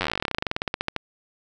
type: slowing click train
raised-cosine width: 0.3 ms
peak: -8 dBFS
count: 29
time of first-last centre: 0.01-0.963 s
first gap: 10 ms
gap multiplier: 1.08
effects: none

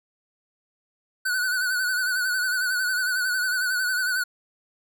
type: tone with vibrato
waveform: square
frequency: 1491 Hz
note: F#6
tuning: 13 cents sharp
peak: -23 dBFS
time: 1.25-4.24 s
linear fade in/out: 10 ms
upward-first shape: sine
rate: 11 Hz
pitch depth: 58 cents each way
effects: none

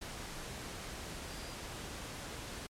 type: tone in noise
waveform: sine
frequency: 4779 Hz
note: D8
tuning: 29 cents sharp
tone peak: -54 dBFS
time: 1.29-1.55 s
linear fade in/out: 10 ms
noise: pink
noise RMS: -44 dBFS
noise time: 0.01-2.67 s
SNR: -13 dB
effects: low-pass 10000 Hz 12 dB/octave + MP3 96 kbps

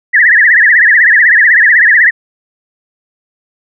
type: tone with vibrato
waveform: sine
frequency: 1826 Hz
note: A#6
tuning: 36 cents flat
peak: -3 dBFS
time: 0.13-2.11 s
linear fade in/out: 20 ms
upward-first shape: triangle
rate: 16 Hz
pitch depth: 200 cents each way
effects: none

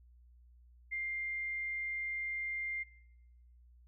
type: tone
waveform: sine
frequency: 2100 Hz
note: C7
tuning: 6 cents sharp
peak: -35 dBFS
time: 0.91-2.84 s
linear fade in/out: 20 ms
effects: noise-tail reverb RT60 0.9 s tail -20 dB re dry + added 60 Hz sine -58 dBFS peak until 3.87 s

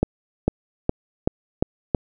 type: accelerating click train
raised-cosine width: 2 ms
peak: -4 dBFS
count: 6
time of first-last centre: 0.03-1.948 s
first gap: 450 ms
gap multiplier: 0.92
effects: none

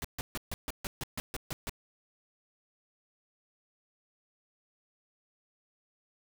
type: noise bursts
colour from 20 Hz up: pink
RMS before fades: -36 dBFS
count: 11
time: 0.02-1.695 s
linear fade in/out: 0 ms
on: 25 ms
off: 140 ms
effects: none

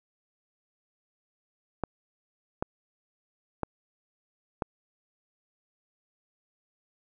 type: clicks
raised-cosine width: 1 ms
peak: -14 dBFS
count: 4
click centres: 1.837 / 2.625 / 3.633 / 4.622 s
effects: none

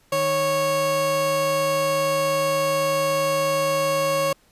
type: tone pair together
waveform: 30% pulse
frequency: 155.56 / 551.5 Hz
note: D#3 / C#5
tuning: 0 / -9 cents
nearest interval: octave + minor seventh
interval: 2191 cents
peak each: -29 / -17 dBFS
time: 0.12-4.33 s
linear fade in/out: 5 ms
effects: pink hiss -59 dBFS RMS until 4.51 s + resampled to 32000 Hz

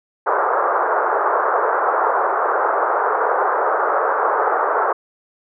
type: band-pass noise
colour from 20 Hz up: white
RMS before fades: -18 dBFS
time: 0.26-4.93 s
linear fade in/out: 10 ms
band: 400 to 1400 Hz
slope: 48 dB/octave
effects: none

